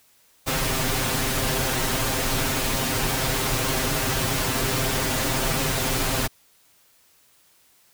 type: noise with comb filter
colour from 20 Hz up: pink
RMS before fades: -24 dBFS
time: 0.46-6.28 s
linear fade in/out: 20 ms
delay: 7.6 ms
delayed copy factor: +1
effects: white hiss -59 dBFS RMS until 7.93 s